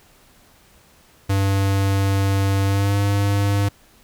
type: tone with pitch glide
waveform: square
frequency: 98 to 100.58 Hz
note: G2 to G2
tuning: 0 to +45 cents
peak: -17 dBFS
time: 1.29-3.69 s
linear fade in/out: 10 ms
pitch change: +45 cents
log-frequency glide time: 2.64-2.96 s
effects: pink hiss -53 dBFS RMS until 4.03 s